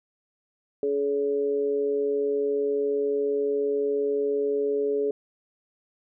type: tone with amplitude modulation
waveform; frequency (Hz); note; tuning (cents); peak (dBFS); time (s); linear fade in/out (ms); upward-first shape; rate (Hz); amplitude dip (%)
sine; 424.3; G#4; +37; -19; 0.83-5.11; 2; sine; 140; 70
effects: none